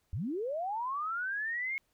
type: linear sweep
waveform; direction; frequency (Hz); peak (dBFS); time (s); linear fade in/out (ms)
sine; up; 70.5 to 2188; -32; 0.13-1.78; 0
effects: pink hiss -75 dBFS RMS until 1.93 s